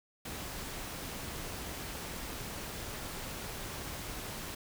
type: noise with amplitude modulation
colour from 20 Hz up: pink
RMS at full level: -40 dBFS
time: 0.25-4.55 s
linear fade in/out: 5 ms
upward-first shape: sine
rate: 296 Hz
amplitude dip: 30%
effects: none